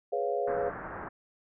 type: chord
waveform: sine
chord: C# dominant seventh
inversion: second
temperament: equal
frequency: 415.3 / 493.9 / 554.4 / 698.5 Hz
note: G#4 / B4 / C#5 / E#5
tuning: 0 / 0 / 0 / 0 cents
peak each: -33 dBFS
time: 0.12-0.7 s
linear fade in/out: 10 ms
type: low-pass noise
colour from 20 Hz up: white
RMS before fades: -40 dBFS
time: 0.47-1.09 s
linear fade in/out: 10 ms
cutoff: 1700 Hz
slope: 48 dB/octave
effects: none